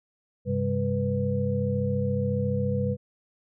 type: tone cluster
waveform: sine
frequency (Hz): 98.4 / 132.7 / 200 / 493.3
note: G2 / C3 / G3 / B4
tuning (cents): +7 / +25 / +35 / -2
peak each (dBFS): -29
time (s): 0.45-2.97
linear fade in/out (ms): 50
effects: none